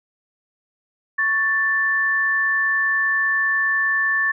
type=tone pair together; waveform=sine; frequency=1110.9 / 1765 Hz; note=C#6 / A6; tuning=+3 / +5 cents; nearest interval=minor sixth; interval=802 cents; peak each=-27 / -17 dBFS; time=1.18-4.32 s; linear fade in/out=10 ms; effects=none